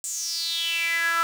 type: tone with high-pass filter sweep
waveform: sawtooth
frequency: 334.1 Hz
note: E4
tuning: 23 cents sharp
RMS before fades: -26 dBFS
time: 0.04-1.23 s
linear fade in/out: 0 ms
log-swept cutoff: 7800 to 1300 Hz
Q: 6.8
effects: none